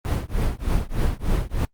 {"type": "noise with tremolo", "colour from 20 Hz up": "brown", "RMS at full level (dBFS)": -18, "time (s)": [0.05, 1.65], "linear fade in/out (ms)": 0, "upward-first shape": "triangle", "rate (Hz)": 3.3, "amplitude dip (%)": 100, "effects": ["noise-tail reverb RT60 0.1 s tail -23 dB re dry", "Opus 32 kbps"]}